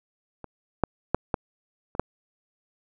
clicks, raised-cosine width 1 ms, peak -24 / -6 / -6 / -9 / -23 / -7 dBFS, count 6, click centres 0.443 / 0.837 / 1.146 / 1.342 / 1.951 / 1.996 s, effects none

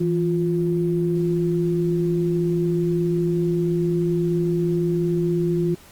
sine tone pair together, 165.5 / 350.4 Hz, E3 / F4, +7 / +6 cents, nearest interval octave + minor second, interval 1299 cents, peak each -21 dBFS, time 0-5.75 s, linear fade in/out 10 ms, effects pink hiss -48 dBFS RMS until 5.91 s + Opus 32 kbps

